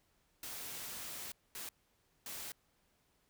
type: noise bursts at uneven times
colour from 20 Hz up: white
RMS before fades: -45 dBFS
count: 3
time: 0.43-1.32 / 1.55-1.69 / 2.26-2.52 s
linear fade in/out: 2 ms
effects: pink hiss -75 dBFS RMS until 3.29 s